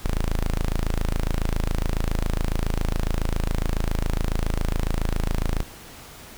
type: tone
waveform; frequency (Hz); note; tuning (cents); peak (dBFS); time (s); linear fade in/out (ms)
sawtooth; 27.23; A0; -17; -17; 0.04-5.63; 0
effects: pink hiss -43 dBFS RMS until 6.37 s